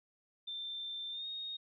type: tone with pitch glide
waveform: sine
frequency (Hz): 3569 to 3723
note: A7 to A#7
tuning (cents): +24 to -3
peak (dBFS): -39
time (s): 0.47-1.57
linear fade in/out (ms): 10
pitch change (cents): +73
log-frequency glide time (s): 1.11-1.26
effects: none